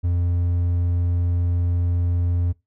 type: tone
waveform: triangle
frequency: 87.31 Hz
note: F2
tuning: in tune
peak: -16 dBFS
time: 0.03-2.53 s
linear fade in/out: 20 ms
effects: noise-tail reverb RT60 0.2 s tail -21 dB re dry